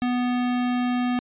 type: tone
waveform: square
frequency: 246.9 Hz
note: B3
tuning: in tune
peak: -22 dBFS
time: 0.02-1.19 s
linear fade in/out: 0 ms
effects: resampled to 8000 Hz